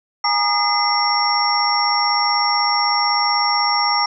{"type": "tone cluster", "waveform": "sine", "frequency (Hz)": [826, 942, 1221, 2043, 5500], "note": ["G#5", "A#5", "D#6", "C7", "F8"], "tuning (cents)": [-10, 18, -33, -42, -27], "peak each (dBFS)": [-21, -23, -21, -25, -19], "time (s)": [0.24, 4.06], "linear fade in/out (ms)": 5, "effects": []}